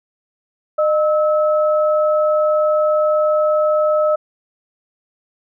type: tone pair together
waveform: sine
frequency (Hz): 610.8 / 1296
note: D#5 / E6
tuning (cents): -32 / -30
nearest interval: octave + minor second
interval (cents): 1302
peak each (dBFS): -13 / -21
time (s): 0.78-4.16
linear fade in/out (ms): 10
effects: none